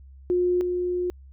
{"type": "tone pair in turn", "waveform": "sine", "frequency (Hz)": [357.7, 357.7], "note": ["F4", "F4"], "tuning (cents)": [41, 41], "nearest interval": "unison", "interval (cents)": 0, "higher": "neither", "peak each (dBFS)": [-19, -23], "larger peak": "first", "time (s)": [[0.3, 0.61], [0.61, 1.1]], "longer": "second", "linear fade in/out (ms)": 0, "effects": ["added 67 Hz sine -44 dBFS peak until 1.32 s"]}